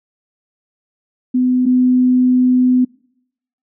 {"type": "tone pair in turn", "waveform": "sine", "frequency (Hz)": [252.2, 252.2], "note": ["B3", "B3"], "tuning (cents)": [36, 36], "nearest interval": "unison", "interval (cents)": 0, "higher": "neither", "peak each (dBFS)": [-11, -9], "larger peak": "second", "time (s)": [[1.34, 1.66], [1.66, 2.85]], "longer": "second", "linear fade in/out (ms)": 10, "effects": ["noise-tail reverb RT60 0.8 s tail -26 dB re dry"]}